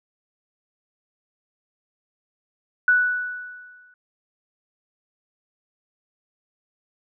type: tone with exponential decay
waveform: sine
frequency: 1480 Hz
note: F#6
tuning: in tune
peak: -12 dBFS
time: 2.88-3.94 s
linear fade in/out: 2 ms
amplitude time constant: 230 ms
effects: none